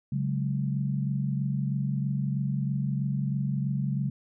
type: chord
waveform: sine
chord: C# suspended fourth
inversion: none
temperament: just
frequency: 138.59 / 184.79 / 207.9 Hz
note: C#3 / F#3 / G#3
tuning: 0 / -2 / +2 cents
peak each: -27 / -33 / -33 dBFS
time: 0.12-4.1 s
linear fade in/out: 5 ms
effects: none